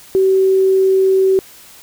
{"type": "tone", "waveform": "sine", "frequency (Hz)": 381.9, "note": "G4", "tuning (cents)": -45, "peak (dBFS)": -9, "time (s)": [0.15, 1.39], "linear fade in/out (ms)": 0, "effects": ["white hiss -41 dBFS RMS until 1.82 s"]}